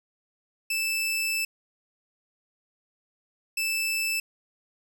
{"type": "tone pair in turn", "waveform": "sawtooth", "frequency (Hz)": [2637, 2637], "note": ["E7", "E7"], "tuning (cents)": [0, 0], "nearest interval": "unison", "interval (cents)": 0, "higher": "neither", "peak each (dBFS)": -22, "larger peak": "neither", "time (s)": [[0.7, 1.45], [3.57, 4.2]], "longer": "first", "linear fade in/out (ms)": 5, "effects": []}